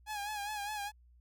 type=tone with vibrato; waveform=sawtooth; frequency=830.6 Hz; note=G#5; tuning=in tune; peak=-33 dBFS; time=0.06-0.92 s; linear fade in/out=50 ms; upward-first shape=sine; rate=4.9 Hz; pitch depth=59 cents each way; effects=added 60 Hz sine -59 dBFS peak until 1.2 s